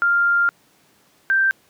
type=tone pair in turn; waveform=sine; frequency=1396.9 / 1568 Hz; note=F6 / G6; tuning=0 / 0 cents; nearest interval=major second; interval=200 cents; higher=second; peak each=-14 dBFS; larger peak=neither; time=0.02-0.49 / 1.3-1.51 s; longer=first; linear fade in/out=0 ms; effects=pink hiss -57 dBFS RMS until 1.69 s + high-pass 150 Hz 12 dB/octave